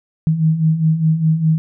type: beating tone pair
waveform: sine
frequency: 155.56 / 160.46 Hz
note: D#3 / E3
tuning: 0 / -46 cents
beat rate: 4.9 Hz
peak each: -19 / -13 dBFS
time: 0.27-1.58 s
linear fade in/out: 0 ms
effects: none